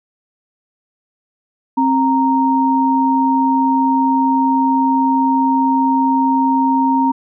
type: tone pair together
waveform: sine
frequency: 265.5 / 930 Hz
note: C4 / A#5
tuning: +25 / -4 cents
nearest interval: octave + minor seventh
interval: 2171 cents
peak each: -14 dBFS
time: 1.77-7.12 s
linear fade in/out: 10 ms
effects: none